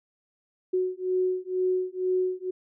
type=beating tone pair; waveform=sine; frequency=367.9 / 370 Hz; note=F#4 / F#4; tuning=-10 / 0 cents; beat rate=2.1 Hz; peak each=-27 dBFS; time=0.73-2.51 s; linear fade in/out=10 ms; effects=none